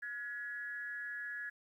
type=tone with amplitude modulation; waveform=sine; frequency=1685 Hz; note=G#6; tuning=25 cents sharp; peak=-36 dBFS; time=0.02-1.5 s; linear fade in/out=10 ms; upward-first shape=sine; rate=246 Hz; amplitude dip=75%; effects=12-bit